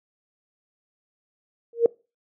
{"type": "tone with exponential growth", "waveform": "sine", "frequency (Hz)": 466.2, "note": "A#4", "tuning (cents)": 0, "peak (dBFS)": -9, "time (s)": [1.73, 1.86], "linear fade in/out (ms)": 2, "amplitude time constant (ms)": 28, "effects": ["noise-tail reverb RT60 0.3 s tail -24 dB re dry"]}